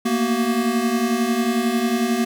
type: tone cluster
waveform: square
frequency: 226.3 / 237.4 / 377.1 Hz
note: A3 / A#3 / F#4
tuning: +49 / +32 / +33 cents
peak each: -25 / -21 / -26 dBFS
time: 0.05-2.25 s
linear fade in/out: 10 ms
effects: none